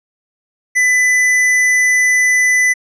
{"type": "tone with hard clipping", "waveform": "sine", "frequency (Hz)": 2000, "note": "B6", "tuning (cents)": 21, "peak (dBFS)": -11, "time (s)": [0.75, 2.74], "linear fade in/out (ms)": 20, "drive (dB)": 14, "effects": ["low-pass 10000 Hz 12 dB/octave"]}